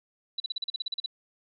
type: tone bursts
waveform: sine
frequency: 3951 Hz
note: B7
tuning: in tune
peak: -28 dBFS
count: 12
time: 0.38-1.061 s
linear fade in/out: 5 ms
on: 21 ms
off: 39 ms
effects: none